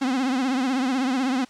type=tone with vibrato; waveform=45% pulse; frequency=260 Hz; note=C4; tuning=11 cents flat; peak=-21 dBFS; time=0.01-1.45 s; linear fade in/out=10 ms; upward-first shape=triangle; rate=16 Hz; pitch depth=120 cents each way; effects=white hiss -52 dBFS RMS until 1.49 s + low-pass 6000 Hz 12 dB/octave